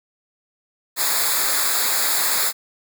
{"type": "noise with comb filter", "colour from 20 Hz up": "white", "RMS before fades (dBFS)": -20, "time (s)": [0.96, 2.53], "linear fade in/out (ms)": 50, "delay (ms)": 0.34, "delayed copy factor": -0.85, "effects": []}